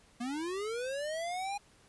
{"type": "linear sweep", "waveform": "square", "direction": "up", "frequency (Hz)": [231.3, 823], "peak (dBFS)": -35, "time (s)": [0.2, 1.58], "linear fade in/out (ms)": 10, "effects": ["pink hiss -63 dBFS RMS until 1.88 s", "resampled to 24000 Hz"]}